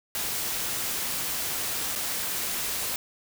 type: noise with dropouts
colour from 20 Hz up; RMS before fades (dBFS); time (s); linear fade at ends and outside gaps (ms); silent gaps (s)
white; -30; 0.15-2.96; 1; 1.953-1.959
effects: none